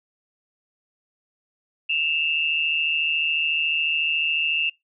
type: tone pair together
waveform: sine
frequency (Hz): 2640 / 2794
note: E7 / F7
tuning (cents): +2 / 0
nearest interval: minor second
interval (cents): 98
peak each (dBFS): -23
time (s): 1.89-4.7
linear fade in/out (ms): 10
effects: noise-tail reverb RT60 0.2 s tail -26 dB re dry